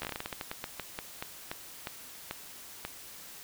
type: slowing click train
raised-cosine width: 0.3 ms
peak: -19 dBFS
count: 20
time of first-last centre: 0.02-2.85 s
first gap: 13 ms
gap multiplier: 1.23
effects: white hiss -48 dBFS RMS until 3.43 s